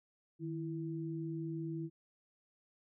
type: tone pair together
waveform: sine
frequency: 155.74 / 330 Hz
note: D#3 / E4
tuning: +2 / +2 cents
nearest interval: octave + minor second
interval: 1300 cents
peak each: -40 / -40 dBFS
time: 0.39-1.9 s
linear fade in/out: 50 ms
effects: none